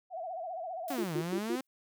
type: tone with vibrato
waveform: sine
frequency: 698.5 Hz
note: F5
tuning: in tune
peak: -36 dBFS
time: 0.1-0.98 s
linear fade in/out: 50 ms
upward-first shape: sine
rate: 15 Hz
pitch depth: 140 cents each way
type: noise with exponential decay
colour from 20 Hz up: blue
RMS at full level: -45 dBFS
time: 0.88-1.67 s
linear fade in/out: 1 ms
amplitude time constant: 170 ms
type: exponential two-way sweep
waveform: sawtooth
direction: down then up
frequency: 293.7 to 148.5 to 268.9 Hz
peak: -30 dBFS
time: 0.9-1.61 s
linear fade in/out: 5 ms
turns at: 1.15 s
type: tone bursts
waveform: sine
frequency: 349.2 Hz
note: F4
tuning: in tune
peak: -30 dBFS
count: 4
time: 0.98-1.558 s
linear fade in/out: 5 ms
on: 62 ms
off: 110 ms
effects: none